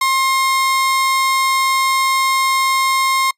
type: tone pair together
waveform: 30% pulse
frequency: 1063 / 3764 Hz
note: C6 / A#7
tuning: +27 / +16 cents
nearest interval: octave + minor seventh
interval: 2189 cents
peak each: -11 / -23 dBFS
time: 0.01-3.31 s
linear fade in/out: 5 ms
effects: noise-tail reverb RT60 0.1 s tail -26 dB re dry + resampled to 32000 Hz